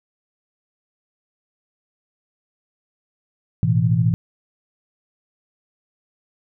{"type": "chord", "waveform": "sine", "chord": "A suspended second", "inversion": "none", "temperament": "equal", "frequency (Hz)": [110, 123.47, 164.81], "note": ["A2", "B2", "E3"], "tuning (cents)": [0, 0, 0], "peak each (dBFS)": -19, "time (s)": [3.63, 4.14], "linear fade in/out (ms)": 0, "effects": []}